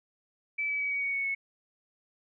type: tone with pitch steps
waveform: sine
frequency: 2310 / 2291 / 2273 / 2255 / 2236 / 2218 / 2201 Hz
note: D7 / D7 / C#7 / C#7 / C#7 / C#7 / C#7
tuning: -29 / -44 / +43 / +29 / +14 / 0 / -13 cents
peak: -28 dBFS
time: 0.58-1.35 s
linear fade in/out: 10 ms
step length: 110 ms
effects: none